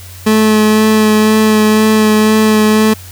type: tone with vibrato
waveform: 30% pulse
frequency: 215.9 Hz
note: A3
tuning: 33 cents flat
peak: -4 dBFS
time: 0.26-2.94 s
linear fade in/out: 10 ms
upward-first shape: sine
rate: 2 Hz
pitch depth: 14 cents each way
effects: added 91 Hz sine -31 dBFS peak until 3.11 s + white hiss -35 dBFS RMS until 3.11 s